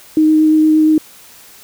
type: tone with vibrato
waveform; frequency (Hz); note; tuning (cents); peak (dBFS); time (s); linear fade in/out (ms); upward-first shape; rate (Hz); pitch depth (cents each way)
sine; 311.1; D#4; 0; -7; 0.17-0.98; 2; sine; 8.6; 9
effects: white hiss -41 dBFS RMS until 1.63 s